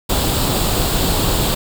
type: noise with comb filter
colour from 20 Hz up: pink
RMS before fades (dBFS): -17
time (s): 0.09-1.55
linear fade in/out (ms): 10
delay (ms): 0.25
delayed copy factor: +0.55
effects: none